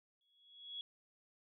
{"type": "tone with exponential growth", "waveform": "sine", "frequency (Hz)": 3349, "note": "G#7", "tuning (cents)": 14, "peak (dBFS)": -40, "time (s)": [0.21, 0.81], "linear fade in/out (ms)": 1, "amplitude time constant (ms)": 130, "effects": []}